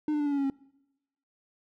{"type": "tone with pitch steps", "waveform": "triangle", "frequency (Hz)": [303, 297.6, 292.3, 287.2, 282.1, 277.1, 272.1], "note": ["D#4", "D4", "D4", "D4", "C#4", "C#4", "C#4"], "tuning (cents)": [-46, 23, -8, -39, 30, -1, -32], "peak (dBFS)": -23, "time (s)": [0.08, 0.5], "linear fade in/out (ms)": 2, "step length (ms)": 60, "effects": ["noise-tail reverb RT60 0.9 s tail -23 dB re dry"]}